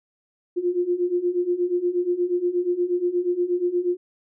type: beating tone pair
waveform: sine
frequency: 349.2 / 357.6 Hz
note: F4 / F4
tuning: 0 / +41 cents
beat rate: 8.4 Hz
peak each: -25 / -22 dBFS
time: 0.56-3.97 s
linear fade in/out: 20 ms
effects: none